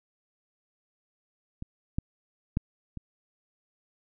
clicks, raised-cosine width 5 ms, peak -24 / -15 / -13 / -25 dBFS, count 4, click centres 1.624 / 1.985 / 2.571 / 2.973 s, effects none

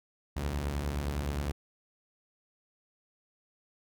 sawtooth beating tone pair, 62.9 / 72.6 Hz, B1 / D2, +32 / -19 cents, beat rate 9.7 Hz, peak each -34 / -28 dBFS, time 0.36-1.52 s, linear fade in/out 10 ms, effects none

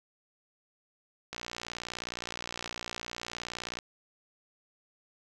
click train, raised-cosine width 0.2 ms, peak -19 dBFS, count 147, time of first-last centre 1.33-3.788 s, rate 59.4 Hz, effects none

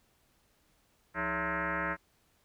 sine tone with frequency modulation, 174.61 Hz, F3, in tune, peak -30 dBFS, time 1.14-1.97 s, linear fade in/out 50 ms, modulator 245 Hz, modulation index 7.5, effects pink hiss -70 dBFS RMS until 2.44 s

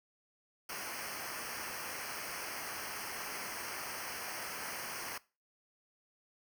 pink noise with comb filter, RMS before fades -42 dBFS, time 0.69-5.18 s, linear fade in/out 5 ms, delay 0.27 ms, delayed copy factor -1, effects noise-tail reverb RT60 0.3 s tail -20 dB re dry

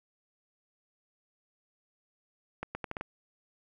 accelerating click train, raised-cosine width 0.5 ms, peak -20 dBFS, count 6, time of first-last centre 2.63-3.011 s, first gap 120 ms, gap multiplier 0.77, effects 10-bit

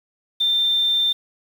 sine tone, 3583 Hz, A7, 31 cents sharp, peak -16 dBFS, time 0.4-1.13 s, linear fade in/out 10 ms, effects 7-bit

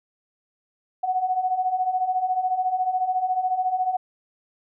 sine beating tone pair, 731 / 745 Hz, F#5 / F#5, -21 / +12 cents, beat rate 14 Hz, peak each -27 / -22 dBFS, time 1.03-3.97 s, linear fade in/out 10 ms, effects none

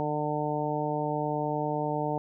harmonic tone, 149.8 Hz, D3, 35 cents sharp, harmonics 1 / 2 / 3 / 4 / 5 / 6, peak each -34 / -34 / -34 / -34 / -34 / -34 dBFS, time 0-2.18 s, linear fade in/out 0 ms, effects none

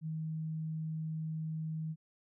sine tone, 158.3 Hz, D#3, 30 cents sharp, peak -35 dBFS, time 0.01-1.96 s, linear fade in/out 50 ms, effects none

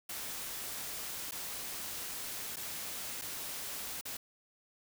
white noise with dropouts, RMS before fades -41 dBFS, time 0.09-4.17 s, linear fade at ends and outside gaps 5 ms, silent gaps 1.311-1.319 / 2.56-2.567 / 3.214-3.219 / 4.012-4.053 s, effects none

